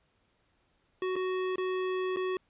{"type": "tone with dropouts", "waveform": "square", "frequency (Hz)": 371.4, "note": "F#4", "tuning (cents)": 7, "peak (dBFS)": -30, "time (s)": [1.02, 2.37], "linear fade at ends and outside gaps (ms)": 2, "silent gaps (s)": [[1.157, 1.163], [1.558, 1.581], [2.162, 2.169]], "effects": ["pink hiss -72 dBFS RMS until 2.49 s", "resampled to 8000 Hz"]}